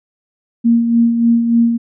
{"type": "tone with tremolo", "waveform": "sine", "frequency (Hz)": 233.1, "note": "A#3", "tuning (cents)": 0, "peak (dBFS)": -7, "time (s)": [0.64, 1.78], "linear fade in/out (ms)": 20, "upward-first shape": "sine", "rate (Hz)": 3.4, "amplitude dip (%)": 50, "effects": []}